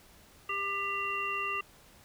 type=harmonic tone with a mistuned harmonic; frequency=397.5 Hz; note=G4; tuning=24 cents sharp; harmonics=1 / 3 / 5 / 7; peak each=-43 / -34 / -41 / -34 dBFS; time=0.49-1.61 s; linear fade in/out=5 ms; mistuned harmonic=7; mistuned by=-16 cents; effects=pink hiss -58 dBFS RMS until 2.04 s